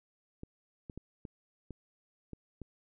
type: clicks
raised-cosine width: 3 ms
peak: -30 dBFS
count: 7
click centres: 0.434 / 0.898 / 0.976 / 1.252 / 1.707 / 2.333 / 2.617 s
effects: none